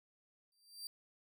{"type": "tone with exponential growth", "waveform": "sawtooth", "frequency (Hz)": 4699, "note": "D8", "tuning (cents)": 0, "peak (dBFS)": -38, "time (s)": [0.52, 0.87], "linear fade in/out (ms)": 2, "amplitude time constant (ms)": 76, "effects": []}